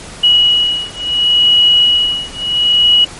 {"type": "beating tone pair", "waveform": "sine", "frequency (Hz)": [2916, 2916.72], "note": ["F#7", "F#7"], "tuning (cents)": [-26, -25], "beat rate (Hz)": 0.72, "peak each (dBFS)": -11, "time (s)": [0.23, 3.05], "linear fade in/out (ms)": 10, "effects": ["pink hiss -31 dBFS RMS until 3.19 s", "MP3 48 kbps"]}